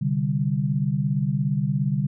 sine chord, C suspended second, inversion none, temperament equal with one note detuned, 129.68 / 146.83 / 196 Hz, C3 / D3 / G3, -15 / 0 / 0 cents, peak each -26 / -23 / -26 dBFS, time 0.01-2.07 s, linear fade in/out 10 ms, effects none

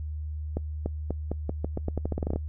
accelerating click train, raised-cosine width 2 ms, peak -16 dBFS, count 17, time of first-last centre 0.57-2.36 s, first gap 290 ms, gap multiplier 0.85, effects noise-tail reverb RT60 0.1 s tail -24 dB re dry + added 76 Hz sine -31 dBFS peak until 2.48 s

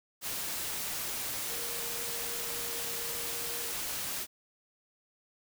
sine tone in noise, 470.5 Hz, A#4, 16 cents sharp, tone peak -46 dBFS, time 1.47-3.74 s, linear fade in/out 50 ms, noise white, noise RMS -36 dBFS, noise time 0.21-4.27 s, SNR -13 dB, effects none

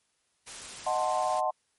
white noise, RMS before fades -42 dBFS, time 0.46-1.41 s, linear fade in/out 20 ms
sine chord, D# diminished seventh, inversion none, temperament equal, 622.3 / 740 / 880 / 1046.5 Hz, D#5 / F#5 / A5 / C6, 0 / 0 / 0 / 0 cents, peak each -31 / -29 / -32 / -32 dBFS, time 0.86-1.51 s, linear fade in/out 10 ms
effects white hiss -73 dBFS RMS until 1.78 s + MP3 48 kbps

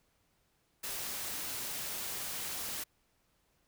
white noise, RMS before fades -39 dBFS, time 0.83-2.84 s, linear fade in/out 10 ms, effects pink hiss -74 dBFS RMS until 3.67 s

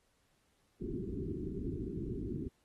white low-pass noise, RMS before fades -39 dBFS, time 0.8-2.49 s, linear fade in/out 20 ms, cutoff 400 Hz, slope 96 dB/octave, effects pink hiss -75 dBFS RMS until 2.64 s + AAC 32 kbps

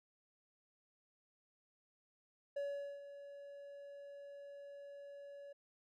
triangle tone with ADSR envelope, 566 Hz, C#5, 36 cents sharp, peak -35 dBFS, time 2.56-5.53 s, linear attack 9 ms, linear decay 430 ms, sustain -13 dB, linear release 8 ms, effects none

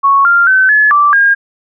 sine tone with pitch steps, 1107 / 1393 / 1528 / 1711 / 1167 / 1619 Hz, C#6 / F6 / G6 / A6 / D6 / G#6, -3 / -5 / -45 / -49 / -11 / -45 cents, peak -5 dBFS, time 0.03-1.35 s, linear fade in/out 20 ms, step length 220 ms, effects none

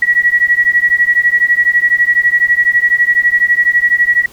sine beating tone pair, 1921 / 1933 Hz, B6 / B6, -48 / -38 cents, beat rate 12 Hz, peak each -11 dBFS, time 0.02-4.26 s, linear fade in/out 5 ms, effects pink hiss -41 dBFS RMS until 4.32 s

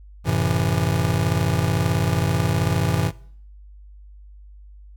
square chord, F# half-diminished seventh, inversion none, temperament just, 92.5 / 111 / 133.2 / 166.5 Hz, F#2 / A2 / C3 / E3, 0 / +16 / +31 / +18 cents, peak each -25 dBFS, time 0.24-3.12 s, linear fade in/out 50 ms, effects noise-tail reverb RT60 0.6 s tail -21 dB re dry + added 50 Hz sine -41 dBFS peak until 4.96 s

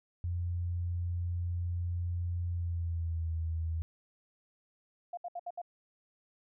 sine tone with pitch glide, 87.31 to 81.46 Hz, F2 to E2, 0 to -20 cents, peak -31 dBFS, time 0.24-3.82 s, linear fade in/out 0 ms, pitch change -120 cents, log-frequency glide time 2.48-3.31 s
sine tone bursts, 701 Hz, F5, 6 cents sharp, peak -36 dBFS, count 5, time 5.13-5.617 s, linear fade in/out 5 ms, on 43 ms, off 68 ms
effects none

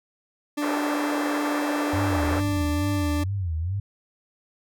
40% pulse tone, 293.7 Hz, D4, in tune, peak -24 dBFS, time 0.57-3.24 s, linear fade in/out 10 ms
pink band-pass noise, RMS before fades -30 dBFS, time 0.61-2.41 s, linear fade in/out 20 ms, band 410 to 1800 Hz, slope 24 dB/octave
sine tone with vibrato, 89 Hz, F2, 33 cents sharp, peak -24 dBFS, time 1.93-3.8 s, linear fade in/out 5 ms, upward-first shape sine, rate 2.3 Hz, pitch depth 210 cents each way
click train, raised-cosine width 5 ms, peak -27 dBFS, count 12, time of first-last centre 2.24-2.693 s, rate 24.3 Hz
effects none

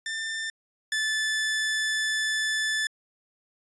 sawtooth tone pair in turn, 1788 / 1746.2 Hz, A6 / A6, +27 / -14 cents, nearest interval unison, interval 41 cents, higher first, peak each -26 / -21 dBFS, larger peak second, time 0.06-0.5 / 0.92-2.87 s, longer second, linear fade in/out 2 ms, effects resampled to 22050 Hz

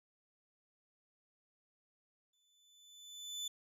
30% pulse tone with exponential growth, 3500 Hz, A7, 10 cents flat, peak -35 dBFS, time 2.33-3.48 s, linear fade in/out 5 ms, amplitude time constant 250 ms, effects resampled to 32000 Hz

